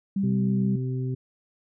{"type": "tone", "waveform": "sine", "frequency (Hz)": 196, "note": "G3", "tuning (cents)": 0, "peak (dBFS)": -22, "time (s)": [0.16, 0.76], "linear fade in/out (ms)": 5}
{"type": "harmonic tone", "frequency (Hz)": 128.6, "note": "C3", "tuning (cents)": -30, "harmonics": [1, 2, 3], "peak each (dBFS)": [-26, -35, -37], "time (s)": [0.23, 1.15], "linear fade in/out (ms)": 10}
{"effects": []}